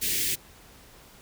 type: band-stop noise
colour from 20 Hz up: white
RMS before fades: -27 dBFS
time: 0.01-0.36 s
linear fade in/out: 20 ms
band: 430 to 1800 Hz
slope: 48 dB/octave
effects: pink hiss -52 dBFS RMS until 1.21 s